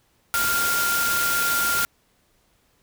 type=tone in noise; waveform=sine; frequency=1396.9 Hz; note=F6; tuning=in tune; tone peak=-22 dBFS; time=0.34-1.85 s; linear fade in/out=0 ms; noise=white; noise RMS=-25 dBFS; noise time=0.34-1.85 s; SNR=0 dB; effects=pink hiss -64 dBFS RMS until 2.82 s